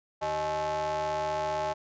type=ring-modulated tone; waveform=square; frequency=116.54 Hz; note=A#2; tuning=in tune; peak=-26 dBFS; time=0.21-1.74 s; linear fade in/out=20 ms; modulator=737 Hz; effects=resampled to 16000 Hz